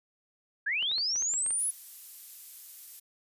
sine linear sweep, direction up, 1563 to 10548 Hz, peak -27 dBFS, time 0.66-1.71 s, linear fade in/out 10 ms
clicks, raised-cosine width 0.3 ms, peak -29 dBFS, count 8, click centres 0.826 / 0.915 / 0.982 / 1.159 / 1.223 / 1.338 / 1.463 / 1.507 s
violet noise, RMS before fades -44 dBFS, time 1.58-3 s, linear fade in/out 10 ms
effects resampled to 32000 Hz

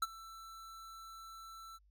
square tone with ADSR envelope, 1332 Hz, E6, 18 cents sharp, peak -30 dBFS, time 0.02-1.79 s, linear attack 6 ms, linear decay 32 ms, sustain -20 dB, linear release 36 ms, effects added 50 Hz sine -65 dBFS peak until 1.9 s

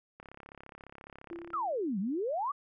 click train, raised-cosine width 0.5 ms, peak -33 dBFS, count 47, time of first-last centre 0.2-1.533 s, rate 34.5 Hz
sine tone with exponential decay, 339.7 Hz, F4, 48 cents flat, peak -37 dBFS, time 1.31-2.1 s, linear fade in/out 1 ms, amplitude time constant 170 ms
sine exponential two-way sweep, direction down then up, 1396.9 to 180.4 to 1211 Hz, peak -30 dBFS, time 1.53-2.52 s, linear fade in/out 10 ms, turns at 1.99 s
effects none

